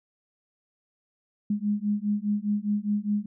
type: beating tone pair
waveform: sine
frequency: 204.8 / 209.7 Hz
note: G#3 / G#3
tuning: -24 / +17 cents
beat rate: 4.9 Hz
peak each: -27 dBFS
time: 1.5-3.26 s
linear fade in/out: 5 ms
effects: none